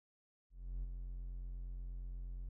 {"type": "tone with ADSR envelope", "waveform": "triangle", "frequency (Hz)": 44.23, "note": "F1", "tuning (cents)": 23, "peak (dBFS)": -35, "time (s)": [0.5, 2.49], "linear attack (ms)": 330, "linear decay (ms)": 26, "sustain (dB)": -5, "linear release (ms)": 4, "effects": []}